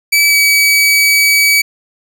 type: tone with pitch glide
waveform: sawtooth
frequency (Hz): 2300 to 2280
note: D7 to C#7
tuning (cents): -37 to +48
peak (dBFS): -4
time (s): 0.12-1.62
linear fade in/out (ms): 10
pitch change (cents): -15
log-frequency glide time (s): 0.29-0.35
effects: none

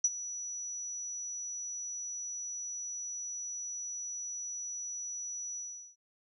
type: tone with ADSR envelope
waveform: sine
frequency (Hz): 5890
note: F#8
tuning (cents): -9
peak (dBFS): -21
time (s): 0.04-5.96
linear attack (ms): 5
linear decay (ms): 40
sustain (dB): -16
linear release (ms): 390
effects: none

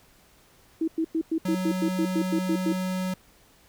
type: tone bursts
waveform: sine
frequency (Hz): 323.4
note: E4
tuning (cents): -33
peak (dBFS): -22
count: 12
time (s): 0.81-2.726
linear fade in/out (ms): 5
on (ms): 68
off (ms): 100
type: tone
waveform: square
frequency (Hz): 185.4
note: F#3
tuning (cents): +4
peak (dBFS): -27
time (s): 1.45-3.14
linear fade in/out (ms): 5
effects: pink hiss -58 dBFS RMS until 3.68 s

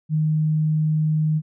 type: tone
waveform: sine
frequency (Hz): 155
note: D#3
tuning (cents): -6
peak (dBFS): -17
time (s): 0.09-1.42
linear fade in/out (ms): 50
effects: none

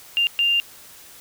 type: tone bursts at uneven times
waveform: sine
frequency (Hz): 2794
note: F7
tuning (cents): 0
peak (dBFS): -16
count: 2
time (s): 0.17-0.27 / 0.39-0.6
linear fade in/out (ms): 0
effects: white hiss -45 dBFS RMS until 1.2 s

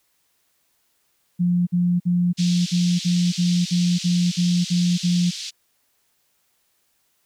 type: tone bursts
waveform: sine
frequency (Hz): 176.4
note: F3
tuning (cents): +18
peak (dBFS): -16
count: 12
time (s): 1.39-5.311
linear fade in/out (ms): 20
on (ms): 280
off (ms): 51
type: band-pass noise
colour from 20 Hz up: pink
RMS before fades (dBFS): -32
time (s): 2.37-5.51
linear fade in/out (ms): 20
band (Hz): 3300 to 6200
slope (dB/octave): 24
effects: white hiss -67 dBFS RMS until 7.25 s

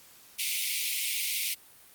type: high-pass noise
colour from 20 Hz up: pink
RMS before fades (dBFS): -30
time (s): 0.38-1.55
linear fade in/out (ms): 20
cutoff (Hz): 2100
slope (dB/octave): 96
effects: white hiss -55 dBFS RMS until 1.94 s + Opus 48 kbps

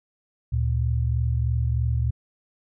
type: tone pair together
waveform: sine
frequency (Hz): 73.45 / 116.6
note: D2 / A#2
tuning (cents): +1 / +1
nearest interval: minor sixth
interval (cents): 800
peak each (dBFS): -23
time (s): 0.52-2.11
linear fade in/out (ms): 10
effects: none

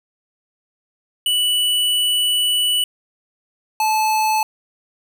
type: tone pair in turn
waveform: square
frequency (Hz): 2960 / 868.1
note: F#7 / A5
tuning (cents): 0 / -24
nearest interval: octave + major sixth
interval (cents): 2124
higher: first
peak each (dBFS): -16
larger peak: neither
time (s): 1.26-2.84 / 3.8-4.43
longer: first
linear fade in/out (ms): 2
effects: none

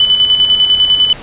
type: tone with tremolo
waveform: sine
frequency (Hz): 3000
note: F#7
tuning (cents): +23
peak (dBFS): -5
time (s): 0-1.13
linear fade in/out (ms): 2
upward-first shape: square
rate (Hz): 10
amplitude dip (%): 50
effects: pink hiss -30 dBFS RMS until 1.22 s + resampled to 8000 Hz

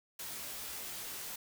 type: noise with comb filter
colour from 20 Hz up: white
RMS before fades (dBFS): -43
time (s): 0.19-1.36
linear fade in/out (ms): 5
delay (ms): 20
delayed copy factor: -0.9
effects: none

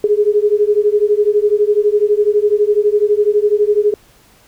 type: beating tone pair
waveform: sine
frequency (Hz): 410.8 / 422.8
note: G#4 / G#4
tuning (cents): -19 / +31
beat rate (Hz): 12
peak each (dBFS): -13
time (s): 0.04-3.94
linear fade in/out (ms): 2
effects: pink hiss -49 dBFS RMS until 4.47 s

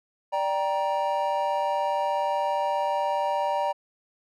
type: chord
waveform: triangle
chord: G minor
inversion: second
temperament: just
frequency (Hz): 588 / 784 / 940.8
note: D5 / G5 / Bb5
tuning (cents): +2 / 0 / +16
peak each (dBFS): -26 / -27 / -25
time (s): 0.32-3.73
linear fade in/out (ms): 20
effects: none

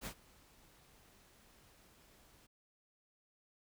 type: noise with ADSR envelope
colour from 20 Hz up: pink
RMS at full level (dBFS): -42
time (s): 0.01-2.47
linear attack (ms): 47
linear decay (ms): 81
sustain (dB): -23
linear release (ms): 12
effects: none

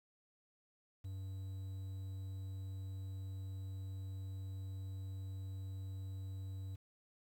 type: tone with quantisation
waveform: triangle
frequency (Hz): 95.8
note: G2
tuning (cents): -39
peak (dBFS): -40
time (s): 1.04-6.76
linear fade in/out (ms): 10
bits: 11
effects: none

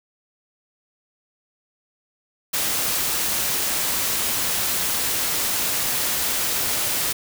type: noise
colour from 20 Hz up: white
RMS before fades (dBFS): -23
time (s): 2.53-7.13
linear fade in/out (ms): 10
effects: none

